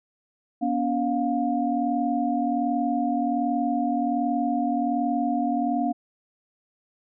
sine tone cluster, 243.8 / 285.1 / 707 Hz, B3 / C#4 / F5, -22 / +49 / +21 cents, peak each -26 dBFS, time 0.61-5.93 s, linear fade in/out 20 ms, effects none

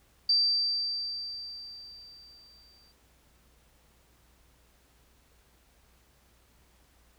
sine tone with exponential decay, 4672 Hz, D8, 10 cents flat, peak -20 dBFS, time 0.29-2.92 s, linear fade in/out 5 ms, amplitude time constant 570 ms, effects added 60 Hz sine -65 dBFS peak until 7.18 s + pink hiss -65 dBFS RMS until 7.18 s

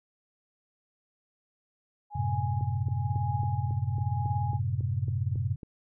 sine tone with tremolo, 830 Hz, G#5, 1 cent flat, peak -32 dBFS, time 2.1-4.6 s, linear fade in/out 50 ms, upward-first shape triangle, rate 1 Hz, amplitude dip 90%
sine chord, F# diminished, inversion none, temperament equal with one note detuned, 93.36 / 110 / 130.81 Hz, F#2 / A2 / C3, +16 / 0 / 0 cents, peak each -31 dBFS, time 2.15-5.56 s, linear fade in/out 10 ms
click train, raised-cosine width 3 ms, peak -29 dBFS, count 12, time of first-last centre 2.61-5.632 s, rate 3.64 Hz
effects none

